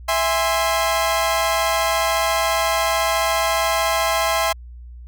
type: chord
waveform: sawtooth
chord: E augmented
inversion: none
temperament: equal with one note detuned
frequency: 659.3 / 820.6 / 1046.5 Hz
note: E5 / G#5 / B#5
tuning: 0 / -21 / 0 cents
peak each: -17 / -20 / -18 dBFS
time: 0.08-4.53 s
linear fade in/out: 10 ms
effects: added 60 Hz sine -35 dBFS peak until 5.07 s